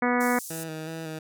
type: harmonic tone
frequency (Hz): 245.3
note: B3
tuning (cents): -12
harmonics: 1 / 2 / 3 / 4 / 5 / 6 / 7 / 8 / 9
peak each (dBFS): -25 / -28 / -30 / -31 / -32 / -33 / -33 / -34 / -35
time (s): 0.02-0.39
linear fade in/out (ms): 5
type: band-pass noise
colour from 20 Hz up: pink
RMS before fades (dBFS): -39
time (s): 0.2-0.64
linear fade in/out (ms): 10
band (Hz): 6400 to 16000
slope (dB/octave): 24
type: tone with vibrato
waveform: 15% pulse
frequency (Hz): 160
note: D#3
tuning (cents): +49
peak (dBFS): -27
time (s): 0.5-1.19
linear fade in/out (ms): 5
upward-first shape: square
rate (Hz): 2.7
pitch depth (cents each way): 26
effects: none